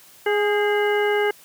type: harmonic tone with a mistuned harmonic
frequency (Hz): 415.3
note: G#4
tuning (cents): 0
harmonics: 1 / 2 / 3 / 4 / 5 / 7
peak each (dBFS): -19 / -26 / -34 / -27 / -28 / -34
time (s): 0.26-1.31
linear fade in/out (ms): 5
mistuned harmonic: 4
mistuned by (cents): -54
effects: white hiss -49 dBFS RMS until 1.44 s + high-pass 80 Hz 12 dB/octave